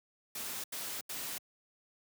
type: noise bursts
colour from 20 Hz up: white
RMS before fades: -40 dBFS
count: 3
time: 0.35-1.382 s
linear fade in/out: 5 ms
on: 290 ms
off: 81 ms
effects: high-pass 100 Hz 12 dB/octave